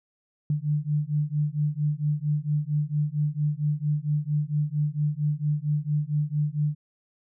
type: beating tone pair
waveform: sine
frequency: 146.83 / 151.23 Hz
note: D3 / D#3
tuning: 0 / -49 cents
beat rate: 4.4 Hz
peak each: -26 dBFS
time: 0.5-6.75 s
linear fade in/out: 2 ms
effects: none